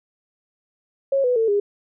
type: tone with pitch steps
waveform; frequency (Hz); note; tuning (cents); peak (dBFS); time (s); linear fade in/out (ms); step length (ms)
sine; 547 / 495.8 / 449.5 / 407.4; C#5 / B4 / A4 / G#4; -23 / +7 / +37 / -33; -16; 1.12-1.6; 5; 120
effects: none